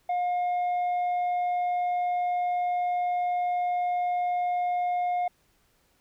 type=tone with tanh clipping; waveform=triangle; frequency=714 Hz; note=F5; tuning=38 cents sharp; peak=-25 dBFS; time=0.09-5.28 s; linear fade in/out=5 ms; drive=8 dB; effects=pink hiss -67 dBFS RMS until 6 s